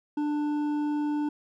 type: tone with hard clipping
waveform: sine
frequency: 296.2 Hz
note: D4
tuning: 15 cents sharp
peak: -27 dBFS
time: 0.17-1.29 s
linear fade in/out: 5 ms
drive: 7 dB
effects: none